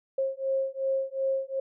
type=beating tone pair; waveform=sine; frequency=535 / 537.7 Hz; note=C5 / C5; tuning=+38 / +47 cents; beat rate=2.7 Hz; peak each=-29 / -29 dBFS; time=0.18-1.6 s; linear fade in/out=5 ms; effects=none